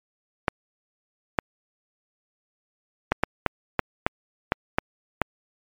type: clicks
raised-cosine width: 0.5 ms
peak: -4 dBFS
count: 10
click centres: 0.482 / 1.388 / 3.12 / 3.236 / 3.463 / 3.793 / 4.065 / 4.521 / 4.785 / 5.217 s
effects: MP3 96 kbps